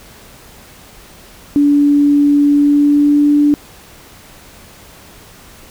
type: tone with pitch glide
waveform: sine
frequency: 288.5 to 292.5 Hz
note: D4 to D4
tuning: -31 to -7 cents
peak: -7 dBFS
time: 1.56-3.54 s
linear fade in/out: 0 ms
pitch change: +24 cents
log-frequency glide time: 2.51-3.4 s
effects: pink hiss -40 dBFS RMS until 5.7 s